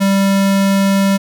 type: tone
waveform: square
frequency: 196 Hz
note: G3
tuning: in tune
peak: -11 dBFS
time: 0-1.18 s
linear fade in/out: 20 ms
effects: none